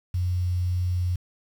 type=tone with quantisation; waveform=sine; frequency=89.8 Hz; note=F2; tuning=49 cents sharp; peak=-22 dBFS; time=0.14-1.16 s; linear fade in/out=5 ms; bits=8; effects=none